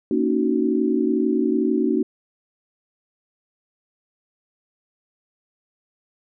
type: chord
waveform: sine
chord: D# minor seventh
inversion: second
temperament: just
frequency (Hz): 233.3 / 280 / 311.1 / 373.4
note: A#3 / C#4 / D#4 / F#4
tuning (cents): +2 / +18 / 0 / +16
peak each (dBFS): -23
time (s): 0.11-2.03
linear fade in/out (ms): 2
effects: none